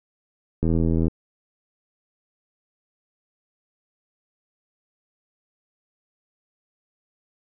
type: click train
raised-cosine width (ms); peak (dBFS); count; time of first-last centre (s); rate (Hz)
3; -10; 38; 0.63-1.081; 82
effects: none